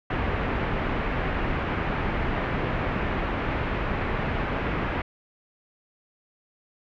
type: low-pass noise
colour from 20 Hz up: pink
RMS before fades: -27 dBFS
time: 0.1-5.02 s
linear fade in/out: 5 ms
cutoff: 2400 Hz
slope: 24 dB/octave
effects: none